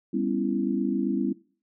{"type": "chord", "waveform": "sine", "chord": "C# half-diminished seventh", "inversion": "second", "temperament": "just", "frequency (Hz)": [199.57, 249.5, 277.2, 332.6], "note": ["G3", "B3", "C#4", "E4"], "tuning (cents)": [31, 18, 0, 16], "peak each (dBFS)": -29, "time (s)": [0.13, 1.33], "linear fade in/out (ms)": 10, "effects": ["noise-tail reverb RT60 0.4 s tail -19 dB re dry"]}